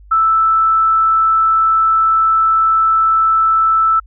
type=tone; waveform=sine; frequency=1319 Hz; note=E6; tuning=1 cent sharp; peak=-9 dBFS; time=0.11-4 s; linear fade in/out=10 ms; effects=added 50 Hz sine -38 dBFS peak until 4.06 s